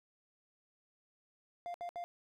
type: tone bursts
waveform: triangle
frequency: 698 Hz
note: F5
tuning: 1 cent flat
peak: -37 dBFS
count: 3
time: 1.66-2.04 s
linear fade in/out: 0 ms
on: 82 ms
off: 67 ms
effects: none